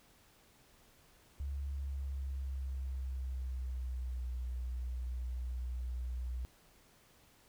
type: tone with pitch glide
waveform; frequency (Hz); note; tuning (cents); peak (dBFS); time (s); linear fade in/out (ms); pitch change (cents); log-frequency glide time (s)
sine; 69.7 to 61.74; C#2 to B1; +10 to 0; -36; 1.4-6.45; 0; -210; 1.59-4.29
effects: pink hiss -65 dBFS RMS until 7.48 s